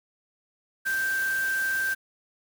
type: tone in noise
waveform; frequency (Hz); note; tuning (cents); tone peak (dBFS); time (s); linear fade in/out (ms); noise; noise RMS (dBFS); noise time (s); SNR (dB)
sine; 1568; G6; 0; -24; 0.85-1.95; 20; white; -38; 0.85-1.95; +11
effects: none